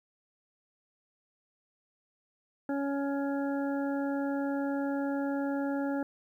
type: harmonic tone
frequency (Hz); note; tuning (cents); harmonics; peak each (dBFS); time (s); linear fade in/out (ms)
279.3; C#4; +13; 1 / 2 / 3 / 5 / 6; -30 / -36 / -40 / -44 / -46; 2.69-6.03; 2
effects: 11-bit